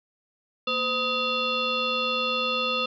sine tone with frequency modulation, 2000 Hz, B6, 21 cents sharp, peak -23 dBFS, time 0.67-2.86 s, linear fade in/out 5 ms, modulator 744 Hz, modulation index 2.4, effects none

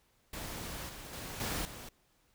pink noise with level steps, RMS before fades -42 / -47 / -43 / -36 / -47 dBFS, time 0.33-1.89 s, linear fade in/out 5 ms, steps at 0.89 / 1.13 / 1.4 / 1.65 s, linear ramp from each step 2 ms, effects pink hiss -71 dBFS RMS until 2.34 s

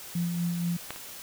sine tone with tremolo, 172.6 Hz, F3, 20 cents flat, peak -25 dBFS, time 0.15-0.77 s, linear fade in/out 5 ms, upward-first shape sine, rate 4.2 Hz, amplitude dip 35%
clicks, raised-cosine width 0.3 ms, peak -17 / -25 dBFS, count 2, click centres 0.906 / 0.961 s
effects white hiss -43 dBFS RMS until 1.22 s

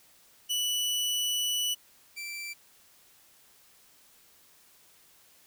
sawtooth tone pair in turn, 2960 / 2341 Hz, F#7 / D7, 0 / -6 cents, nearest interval major third, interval 406 cents, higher first, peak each -24 / -33 dBFS, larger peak first, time 0.49-1.75 / 2.16-2.54 s, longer first, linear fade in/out 20 ms, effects white hiss -60 dBFS RMS until 5.46 s

